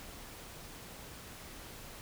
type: silence
effects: pink hiss -49 dBFS RMS until 2.01 s